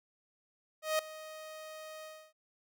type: tone with ADSR envelope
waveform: sawtooth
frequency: 625 Hz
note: D#5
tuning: 8 cents sharp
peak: -23 dBFS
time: 0.82-2.33 s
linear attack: 170 ms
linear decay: 3 ms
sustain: -18 dB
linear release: 290 ms
effects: none